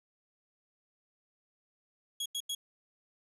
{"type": "tone bursts", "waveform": "sawtooth", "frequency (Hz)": 3322, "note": "G#7", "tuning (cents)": 0, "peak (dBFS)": -30, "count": 3, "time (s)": [2.2, 2.55], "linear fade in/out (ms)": 5, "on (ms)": 58, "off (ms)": 88, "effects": ["resampled to 32000 Hz", "12-bit"]}